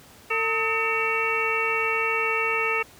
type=harmonic tone with a mistuned harmonic; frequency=450.6 Hz; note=A4; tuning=41 cents sharp; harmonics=1 / 2 / 3 / 4 / 5 / 6; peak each=-29 / -33 / -28 / -33 / -27 / -27 dBFS; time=0.3-2.83 s; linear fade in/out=10 ms; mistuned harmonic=3; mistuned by=-100 cents; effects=pink hiss -50 dBFS RMS until 2.99 s + high-pass 60 Hz 12 dB/octave